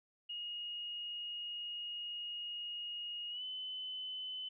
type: tone with pitch glide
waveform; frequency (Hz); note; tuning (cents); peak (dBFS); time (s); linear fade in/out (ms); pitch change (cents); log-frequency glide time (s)
sine; 2871 to 3026; F7 to F#7; +47 to +38; -40; 0.29-4.49; 10; +91; 3.3-3.44
effects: none

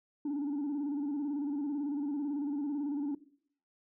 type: tone with vibrato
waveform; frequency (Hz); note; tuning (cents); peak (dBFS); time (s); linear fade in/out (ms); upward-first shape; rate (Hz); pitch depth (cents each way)
sine; 287.6; D4; -36; -29; 0.25-3.15; 5; square; 18; 61
effects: noise-tail reverb RT60 0.6 s tail -18 dB re dry + tanh soft clip ceiling -30 dBFS

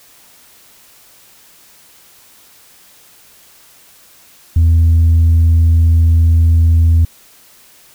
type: tone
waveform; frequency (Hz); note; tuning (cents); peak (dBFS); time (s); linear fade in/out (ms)
sine; 82.41; E2; 0; -4; 4.56-7.05; 5
effects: tanh soft clip ceiling -5 dBFS + white hiss -45 dBFS RMS until 7.94 s

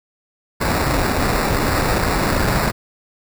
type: noise with sample-and-hold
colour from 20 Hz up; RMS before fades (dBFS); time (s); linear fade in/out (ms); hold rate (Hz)
pink; -18; 0.6-2.72; 20; 3150
effects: none

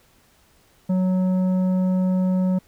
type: tone with tanh clipping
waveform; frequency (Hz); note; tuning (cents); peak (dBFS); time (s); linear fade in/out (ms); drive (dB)
sine; 185; F#3; 0; -19; 0.89-2.59; 10; 9
effects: pink hiss -58 dBFS RMS until 2.67 s

